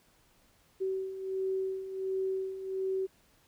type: beating tone pair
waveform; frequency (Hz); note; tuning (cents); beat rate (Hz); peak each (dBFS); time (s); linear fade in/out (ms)
sine; 380 / 381.4; F#4 / G4; +46 / -47; 1.4; -38 / -32; 0.8-3.07; 20
effects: pink hiss -66 dBFS RMS until 3.47 s